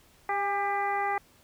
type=harmonic tone with a mistuned harmonic; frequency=398.1 Hz; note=G4; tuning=27 cents sharp; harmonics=1 / 2 / 3 / 4 / 5 / 6; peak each=-36 / -28 / -34 / -39 / -34 / -45 dBFS; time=0.29-1.18 s; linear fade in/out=2 ms; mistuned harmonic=2; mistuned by=+27 cents; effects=pink hiss -60 dBFS RMS until 1.43 s